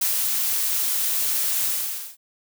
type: noise with ADSR envelope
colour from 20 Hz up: blue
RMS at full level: -21 dBFS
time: 0.01-2.17 s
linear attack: 8 ms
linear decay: 100 ms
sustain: -2 dB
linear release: 510 ms
effects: none